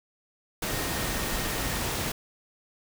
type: tone in noise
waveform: sine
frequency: 1850 Hz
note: A#6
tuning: 14 cents flat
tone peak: -41 dBFS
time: 0.69-1.79 s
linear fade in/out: 5 ms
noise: pink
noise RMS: -30 dBFS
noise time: 0.62-2.12 s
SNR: -14 dB
effects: none